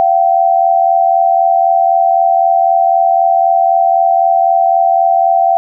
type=tone pair together; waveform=sine; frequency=685.1 / 769 Hz; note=F5 / G5; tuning=-33 / -33 cents; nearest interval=major second; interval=200 cents; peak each=-10 dBFS; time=0-5.57 s; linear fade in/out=0 ms; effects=none